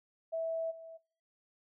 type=tone with level steps; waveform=sine; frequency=654 Hz; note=E5; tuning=14 cents flat; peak=-32 / -46 dBFS; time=0.32-0.98 s; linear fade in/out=20 ms; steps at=0.7 s; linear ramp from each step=20 ms; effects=noise-tail reverb RT60 0.5 s tail -24 dB re dry